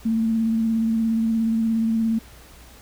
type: tone with vibrato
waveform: sine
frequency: 224.9 Hz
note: A3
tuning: 38 cents sharp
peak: -18 dBFS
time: 0.05-2.19 s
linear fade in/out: 10 ms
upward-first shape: square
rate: 17 Hz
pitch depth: 18 cents each way
effects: added 60 Hz sine -47 dBFS peak until 2.81 s + pink hiss -48 dBFS RMS until 2.81 s